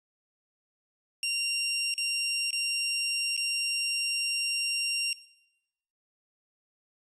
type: tone with dropouts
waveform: 20% pulse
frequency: 2770 Hz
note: F7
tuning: 15 cents flat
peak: -23 dBFS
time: 1.23-5.13 s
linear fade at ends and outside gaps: 1 ms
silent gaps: 1.94-1.979 / 2.507-2.529 / 3.366-3.376 s
effects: noise-tail reverb RT60 0.9 s tail -19 dB re dry + resampled to 24000 Hz